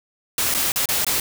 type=noise with dropouts; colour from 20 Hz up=white; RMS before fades=-21 dBFS; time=0.38-1.2 s; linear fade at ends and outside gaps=2 ms; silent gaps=0.541-0.547 / 0.72-0.759 / 0.857-0.888 / 1.047-1.066 s; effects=none